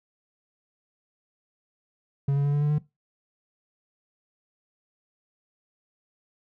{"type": "tone with pitch steps", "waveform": "triangle", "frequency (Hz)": [139.4, 141.43, 143.48, 145.57, 147.69, 149.84], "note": ["C#3", "C#3", "D3", "D3", "D3", "D3"], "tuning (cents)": [10, 35, -40, -15, 10, 35], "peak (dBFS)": -18, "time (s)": [2.28, 2.784], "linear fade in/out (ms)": 5, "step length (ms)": 84, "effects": ["noise-tail reverb RT60 0.2 s tail -18 dB re dry"]}